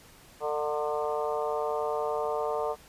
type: harmonic tone with a mistuned harmonic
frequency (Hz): 150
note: D3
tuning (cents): +37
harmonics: 3 / 4 / 5 / 6 / 7 / 8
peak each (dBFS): -31 / -33 / -35 / -37 / -38 / -39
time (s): 0.4-2.76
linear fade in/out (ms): 50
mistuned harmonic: 5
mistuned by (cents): -25
effects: pink hiss -54 dBFS RMS until 2.88 s + resampled to 32000 Hz